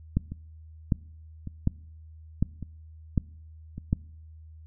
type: two click trains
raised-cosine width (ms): 5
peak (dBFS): -10 / -23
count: 6 / 4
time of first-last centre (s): 0.17-3.929 / 0.32-3.78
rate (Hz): 1.33 / 0.867
effects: noise-tail reverb RT60 0.7 s tail -25 dB re dry + added 79 Hz sine -45 dBFS peak until 4.66 s